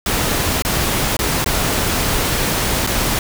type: noise with dropouts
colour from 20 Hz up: pink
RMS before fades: -18 dBFS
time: 0.06-3.19 s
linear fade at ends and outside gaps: 2 ms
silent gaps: 0.622-0.649 / 1.168-1.19 / 1.444-1.46 / 2.866-2.872 s
effects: none